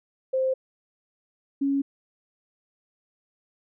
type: tone pair in turn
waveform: sine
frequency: 523.3 / 277.2 Hz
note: C5 / C#4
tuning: 0 / 0 cents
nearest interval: major seventh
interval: 1100 cents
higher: first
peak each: -21 dBFS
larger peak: neither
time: 0.33-0.54 / 1.61-1.82 s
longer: neither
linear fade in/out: 10 ms
effects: none